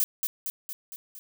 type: noise with echo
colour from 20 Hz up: violet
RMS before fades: -24 dBFS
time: 0-0.04 s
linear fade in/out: 0 ms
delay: 230 ms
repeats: 5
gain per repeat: -4 dB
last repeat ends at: 1.19 s
effects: none